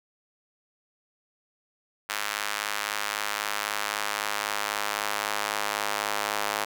square tone with high-pass filter sweep, 51.91 Hz, G#1, in tune, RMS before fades -30 dBFS, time 2.09-6.65 s, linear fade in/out 10 ms, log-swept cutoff 1400 to 830 Hz, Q 1, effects none

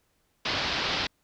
white low-pass noise, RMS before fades -29 dBFS, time 0.45-1.07 s, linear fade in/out 5 ms, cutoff 4900 Hz, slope 48 dB/octave, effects pink hiss -71 dBFS RMS until 1.23 s

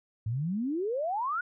sine exponential sweep, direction up, 103.83 to 1480 Hz, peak -28 dBFS, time 0.26-1.41 s, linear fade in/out 5 ms, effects none

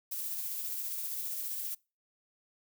violet noise with tremolo, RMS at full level -36 dBFS, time 0.11-1.75 s, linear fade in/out 10 ms, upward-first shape sine, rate 15 Hz, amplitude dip 25%, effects noise-tail reverb RT60 0.3 s tail -25 dB re dry

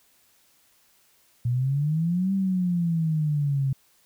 sine exponential two-way sweep, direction up then down, 117.9 to 196 to 133.1 Hz, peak -21 dBFS, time 1.45-3.73 s, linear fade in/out 5 ms, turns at 2.33 s, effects white hiss -62 dBFS RMS until 4.05 s

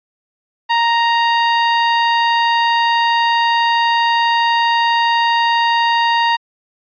sawtooth tone, 932.3 Hz, A#5, in tune, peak -8 dBFS, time 0.69-6.37 s, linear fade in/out 20 ms, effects resampled to 11025 Hz

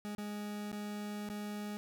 40% pulse tone with dropouts, 207.7 Hz, G#3, in tune, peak -38 dBFS, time 0.05-1.77 s, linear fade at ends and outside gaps 0 ms, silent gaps 0.15-0.182 / 0.717-0.728 / 1.289-1.299 s, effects 13-bit

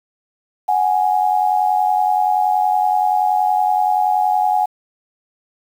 sine tone pair together, 740 / 830.6 Hz, F#5 / G#5, 0 / 0 cents, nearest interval major second, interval 200 cents, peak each -16 dBFS, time 0.68-4.66 s, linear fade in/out 10 ms, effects 7-bit

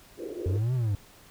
pink band-pass noise, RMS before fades -36 dBFS, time 0.17-0.6 s, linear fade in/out 50 ms, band 330 to 480 Hz, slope 48 dB/octave
triangle exponential two-way sweep, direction up then down, 87.31 to 131.6 to 96.6 Hz, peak -22 dBFS, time 0.46-0.95 s, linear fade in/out 0 ms, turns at 0.74 s
effects pink hiss -54 dBFS RMS until 1.3 s

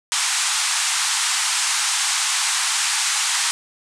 white band-pass noise, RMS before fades -21 dBFS, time 0.12-3.51 s, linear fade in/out 0 ms, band 820 to 9300 Hz, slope 48 dB/octave, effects none

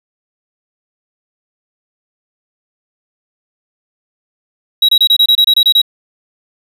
triangle tone bursts, 3857 Hz, B7, 42 cents flat, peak -4 dBFS, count 11, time 4.82-5.817 s, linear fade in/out 5 ms, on 67 ms, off 26 ms, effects none

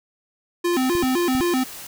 square tone with vibrato, 300 Hz, D4, 37 cents sharp, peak -19 dBFS, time 0.64-1.64 s, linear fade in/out 10 ms, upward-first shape square, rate 3.9 Hz, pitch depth 260 cents each way
white noise, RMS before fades -37 dBFS, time 0.73-1.87 s, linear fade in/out 5 ms
clicks, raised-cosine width 5 ms, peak -20 dBFS, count 4, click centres 0.952 / 1.037 / 1.351 / 1.403 s
effects none

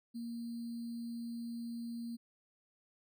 sine tone with sample-and-hold, 234 Hz, A#3, 7 cents sharp, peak -39 dBFS, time 0.14-2.17 s, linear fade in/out 20 ms, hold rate 4410 Hz, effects none

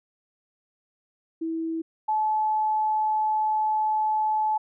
sine tone pair in turn, 325.8 / 862.3 Hz, E4 / A5, -20 / -35 cents, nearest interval octave + perfect fourth, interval 1685 cents, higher second, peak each -26 / -21 dBFS, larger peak second, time 1.41-1.82 / 2.08-4.58 s, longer second, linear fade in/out 10 ms, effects none

